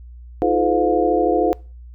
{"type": "tone cluster", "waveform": "sine", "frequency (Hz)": [318.5, 351.5, 432.5, 510, 711], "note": ["D#4", "F4", "A4", "C5", "F5"], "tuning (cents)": [41, 11, -30, -44, 31], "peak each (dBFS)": -21, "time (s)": [0.42, 1.53], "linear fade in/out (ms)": 0, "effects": ["noise-tail reverb RT60 0.4 s tail -25 dB re dry", "added 60 Hz sine -36 dBFS peak until 1.94 s"]}